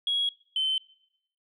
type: tone pair in turn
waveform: sine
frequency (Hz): 3319 / 3074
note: G#7 / G7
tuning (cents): -2 / -35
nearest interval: minor second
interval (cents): 133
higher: first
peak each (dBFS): -23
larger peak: neither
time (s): 0.07-0.29 / 0.56-0.78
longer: neither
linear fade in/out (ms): 2
effects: noise-tail reverb RT60 0.8 s tail -23 dB re dry + tanh soft clip ceiling -19 dBFS